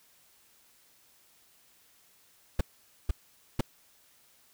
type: noise bursts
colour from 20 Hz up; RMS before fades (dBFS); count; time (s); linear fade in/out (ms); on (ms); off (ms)
brown; -24; 3; 2.59-3.61; 5; 20; 480
effects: white hiss -63 dBFS RMS until 4.53 s